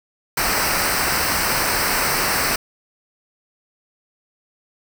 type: noise with comb filter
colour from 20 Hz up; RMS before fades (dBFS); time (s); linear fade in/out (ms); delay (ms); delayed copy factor
pink; -20; 0.37-2.56; 5; 0.29; -0.7
effects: none